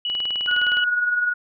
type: tone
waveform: sine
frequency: 2935 Hz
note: F#7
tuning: 15 cents flat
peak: -22 dBFS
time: 0.05-0.84 s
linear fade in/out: 2 ms
type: click train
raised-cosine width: 0.3 ms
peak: -19 dBFS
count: 14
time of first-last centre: 0.1-0.77 s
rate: 19.4 Hz
type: tone with tremolo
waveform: sine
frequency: 1456 Hz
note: F#6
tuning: 28 cents flat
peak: -16 dBFS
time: 0.47-1.34 s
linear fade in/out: 20 ms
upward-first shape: sine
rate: 20 Hz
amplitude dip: 50%
effects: none